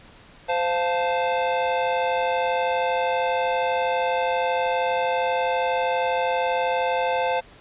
square chord, F major, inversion second, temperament equal with one note detuned, 517.5 / 698.5 / 880 Hz, C5 / F5 / A5, -19 / 0 / 0 cents, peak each -25 / -27 / -26 dBFS, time 0.48-7.41 s, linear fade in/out 20 ms, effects pink hiss -49 dBFS RMS until 7.6 s + resampled to 8000 Hz

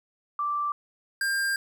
sine / square tone pair in turn, 1172 / 1598.4 Hz, D6 / G6, -4 / +33 cents, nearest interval perfect fourth, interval 537 cents, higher second, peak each -25 / -25 dBFS, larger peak neither, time 0.39-0.72 / 1.21-1.56 s, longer second, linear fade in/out 2 ms, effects 11-bit

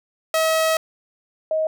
sawtooth / sine tone pair in turn, 641 / 630.4 Hz, E5 / D#5, -49 / +23 cents, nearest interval unison, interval 28 cents, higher first, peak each -13 / -18 dBFS, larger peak first, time 0.34-0.77 / 1.51-1.67 s, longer first, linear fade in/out 2 ms, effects none

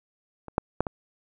clicks, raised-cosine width 1 ms, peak -25 / -7 / -8 / -16 dBFS, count 4, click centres 0.483 / 0.581 / 0.806 / 0.868 s, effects none

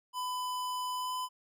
square tone with pitch glide, 1002 to 1009 Hz, B5 to B5, +25 to +37 cents, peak -34 dBFS, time 0.13-1.29 s, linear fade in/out 50 ms, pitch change +12 cents, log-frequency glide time 0.94-1.14 s, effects none

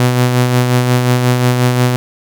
sawtooth tone with tremolo, 124.4 Hz, B2, 13 cents sharp, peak -4 dBFS, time 0-1.96 s, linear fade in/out 0 ms, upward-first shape sine, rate 5.6 Hz, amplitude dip 40%, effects none

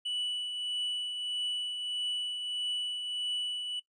triangle tone with tremolo, 2960 Hz, F#7, in tune, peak -28 dBFS, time 0.05-3.8 s, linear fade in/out 10 ms, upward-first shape triangle, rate 1.6 Hz, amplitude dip 45%, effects noise-tail reverb RT60 0.1 s tail -19 dB re dry + resampled to 22050 Hz

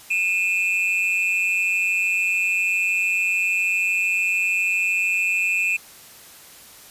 triangle tone pair together, 2453 / 2640 Hz, D#7 / E7, -25 / +2 cents, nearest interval minor second, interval 127 cents, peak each -20 dBFS, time 0.1-5.77 s, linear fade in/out 10 ms, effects white hiss -45 dBFS RMS until 6.9 s + resampled to 32000 Hz

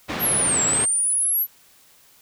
pink band-pass noise, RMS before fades -28 dBFS, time 0.08-0.86 s, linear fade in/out 20 ms, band 120 to 3600 Hz, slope 12 dB/octave
sine linear two-way sweep, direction down then up, 11940 to 7459 to 11940 Hz, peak -18 dBFS, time 0.19-1.47 s, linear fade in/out 50 ms, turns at 0.62 s
effects white hiss -54 dBFS RMS until 2.21 s

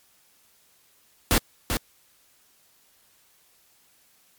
pink noise with echo, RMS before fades -19 dBFS, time 1.31-1.38 s, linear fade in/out 0 ms, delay 390 ms, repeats 1, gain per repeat -6 dB, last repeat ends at 1.77 s, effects white hiss -61 dBFS RMS until 4.38 s + MP3 96 kbps

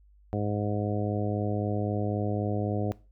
harmonic tone, 103.83 Hz, G#2, in tune, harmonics 1 / 2 / 3 / 4 / 5 / 6 / 7, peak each -30 / -33 / -35 / -36 / -37 / -38 / -38 dBFS, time 0.33-2.92 s, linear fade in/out 0 ms, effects noise-tail reverb RT60 0.3 s tail -19 dB re dry + added 50 Hz sine -55 dBFS peak until 3.11 s

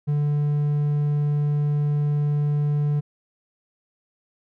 triangle tone, 146.83 Hz, D3, in tune, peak -17 dBFS, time 0.07-3.01 s, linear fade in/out 20 ms, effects none

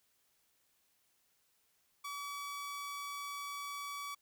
sawtooth tone, 1142 Hz, D6, 49 cents flat, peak -37 dBFS, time 2.04-4.15 s, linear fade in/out 10 ms, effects white hiss -75 dBFS RMS until 4.21 s

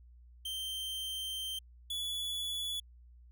45% pulse tone pair in turn, 3133 / 3418 Hz, G7 / G#7, -2 / +49 cents, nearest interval major second, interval 151 cents, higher second, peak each -36 / -35 dBFS, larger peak second, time 0.45-1.59 / 1.9-2.8 s, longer first, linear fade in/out 5 ms, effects added 60 Hz sine -54 dBFS peak until 3.31 s

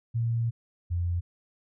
sine tone pair in turn, 116.1 / 86.98 Hz, A#2 / F2, -7 / -6 cents, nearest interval perfect fourth, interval 499 cents, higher first, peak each -24 / -25 dBFS, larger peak first, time 0.14-0.51 / 0.9-1.21 s, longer first, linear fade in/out 20 ms, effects none

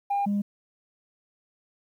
sine tone pair in turn, 804 / 203.2 Hz, G5 / G#3, +44 / -38 cents, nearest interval 2 octaves, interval 2382 cents, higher first, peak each -21 dBFS, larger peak neither, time 0.1-0.26 / 0.26-0.42 s, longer neither, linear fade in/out 10 ms, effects tanh soft clip ceiling -21 dBFS + 10-bit

